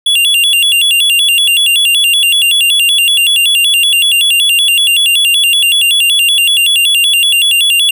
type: tone with vibrato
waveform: square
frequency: 3074 Hz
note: G7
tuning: 35 cents flat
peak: -7 dBFS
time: 0.06-7.91 s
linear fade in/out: 5 ms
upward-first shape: square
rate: 5.3 Hz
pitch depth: 170 cents each way
effects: none